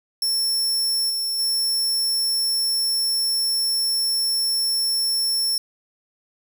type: tone with level steps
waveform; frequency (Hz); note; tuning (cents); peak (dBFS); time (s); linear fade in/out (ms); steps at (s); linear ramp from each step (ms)
sawtooth; 5400; E8; +41; -17 / -20 / -17; 0.22-5.58; 2; 1.09 / 1.38; 20
effects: 8-bit